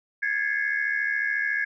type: tone cluster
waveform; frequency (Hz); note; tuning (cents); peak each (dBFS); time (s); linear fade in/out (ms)
sine; 1651 / 1725 / 2087 / 2196; G#6 / A6 / C7 / C#7; -11 / -35 / -5 / -17; -25 / -29 / -33 / -33; 0.22-1.65; 10
effects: tanh soft clip ceiling -13 dBFS